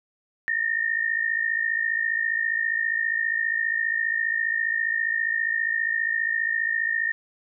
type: tone pair together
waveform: sine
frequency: 1800 / 1854.9 Hz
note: A6 / A#6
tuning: +39 / -9 cents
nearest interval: minor second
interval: 52 cents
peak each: -25 dBFS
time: 0.48-7.12 s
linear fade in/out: 0 ms
effects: none